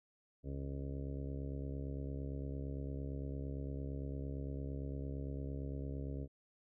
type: harmonic tone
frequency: 68.8 Hz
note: C#2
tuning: 12 cents flat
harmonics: 1 / 2 / 3 / 4 / 5 / 6 / 7 / 8 / 9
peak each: -42 / -44 / -56 / -47 / -58 / -52 / -54 / -58 / -58 dBFS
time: 0.43-6.28 s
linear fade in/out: 50 ms
effects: none